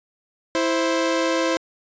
sawtooth tone pair together, 329.6 / 524.4 Hz, E4 / C5, 0 / +4 cents, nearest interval minor sixth, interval 804 cents, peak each -18 dBFS, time 0.55-1.57 s, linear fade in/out 0 ms, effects resampled to 16000 Hz

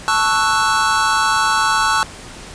square chord, F# minor seventh, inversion first, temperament equal, 880 / 1108.7 / 1318.5 / 1480 Hz, A5 / C#6 / E6 / F#6, 0 / 0 / 0 / 0 cents, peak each -20 dBFS, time 0.08-2.03 s, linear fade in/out 0 ms, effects pink hiss -35 dBFS RMS until 2.54 s + resampled to 22050 Hz

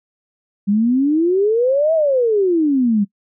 sine exponential two-way sweep, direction up then down, 196 to 659.3 to 196 Hz, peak -12 dBFS, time 0.67-3.05 s, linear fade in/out 20 ms, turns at 1.94 s, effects noise-tail reverb RT60 0.1 s tail -24 dB re dry

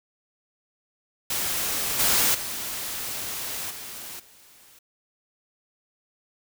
white noise with level steps, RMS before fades -27 / -21 / -32 / -38 / -53 dBFS, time 1.3-4.79 s, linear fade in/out 5 ms, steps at 1.99 / 2.34 / 3.7 / 4.19 s, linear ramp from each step 10 ms, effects none

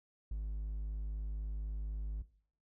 triangle tone, 52 Hz, G#1, 3 cents sharp, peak -33 dBFS, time 0.31-2.22 s, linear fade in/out 5 ms, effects noise-tail reverb RT60 0.5 s tail -18 dB re dry + tanh soft clip ceiling -29 dBFS

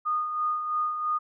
sine tone with tremolo, 1229 Hz, D#6, 22 cents flat, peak -23 dBFS, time 0.05-1.19 s, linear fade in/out 20 ms, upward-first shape sine, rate 3 Hz, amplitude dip 50%, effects none

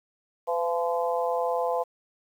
harmonic tone with a mistuned harmonic, 171.1 Hz, F3, 35 cents flat, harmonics 3 / 4 / 5 / 6, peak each -27 / -29 / -31 / -33 dBFS, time 0.47-1.84 s, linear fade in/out 20 ms, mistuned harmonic 3, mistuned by -25 cents, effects 9-bit

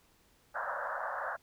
white band-pass noise, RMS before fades -37 dBFS, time 0.54-1.37 s, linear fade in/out 20 ms, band 520 to 1700 Hz, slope 96 dB/octave, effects pink hiss -67 dBFS RMS until 1.42 s

